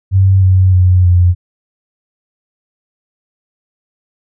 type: tone with pitch steps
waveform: sine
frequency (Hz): 95.9 / 93.49 / 91.15 / 88.86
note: G2 / F#2 / F#2 / F2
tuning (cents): -37 / +18 / -25 / +31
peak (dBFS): -5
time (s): 0.11-1.35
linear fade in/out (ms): 50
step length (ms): 310
effects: none